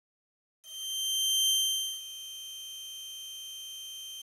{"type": "tone with ADSR envelope", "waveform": "sawtooth", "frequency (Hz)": 3136, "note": "G7", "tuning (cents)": 0, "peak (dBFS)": -20, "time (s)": [0.62, 4.22], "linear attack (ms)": 870, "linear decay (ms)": 510, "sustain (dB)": -17, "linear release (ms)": 9, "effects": ["resampled to 32000 Hz", "9-bit"]}